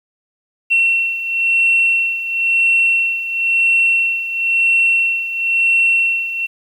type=beating tone pair; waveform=sine; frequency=2715 / 2715.98 Hz; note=F7 / F7; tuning=-50 / -49 cents; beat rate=0.98 Hz; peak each=-13 / -18 dBFS; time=0.7-6.47 s; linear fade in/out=20 ms; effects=tanh soft clip ceiling -5 dBFS + 8-bit